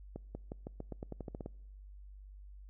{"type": "accelerating click train", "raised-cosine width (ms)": 2, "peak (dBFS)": -28, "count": 13, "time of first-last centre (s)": [0.16, 1.461], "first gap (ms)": 190, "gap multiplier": 0.89, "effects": ["noise-tail reverb RT60 1.0 s tail -26 dB re dry", "added 49 Hz sine -49 dBFS peak until 2.69 s"]}